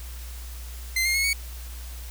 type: tone with pitch steps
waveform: sawtooth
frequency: 2074 / 2125 / 2177 / 2231 Hz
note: C7 / C7 / C#7 / C#7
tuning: -16 / +26 / -32 / +11 cents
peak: -18 dBFS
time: 0.96-1.332 s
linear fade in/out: 5 ms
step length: 93 ms
effects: added 60 Hz sine -35 dBFS peak until 2.1 s + white hiss -45 dBFS RMS until 2.1 s